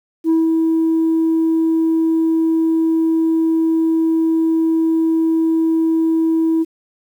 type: tone with ADSR envelope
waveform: sine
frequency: 324.7 Hz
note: E4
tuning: 26 cents flat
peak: -8 dBFS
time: 0.24-6.65 s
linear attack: 57 ms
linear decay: 170 ms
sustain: -3 dB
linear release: 33 ms
effects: tanh soft clip ceiling -10 dBFS + 8-bit